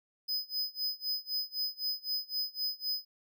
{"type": "tone with tremolo", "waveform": "square", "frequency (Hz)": 5020, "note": "D#8", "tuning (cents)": 15, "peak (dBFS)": -30, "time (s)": [0.28, 3.05], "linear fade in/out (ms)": 10, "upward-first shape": "sine", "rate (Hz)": 3.9, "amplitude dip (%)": 95, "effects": []}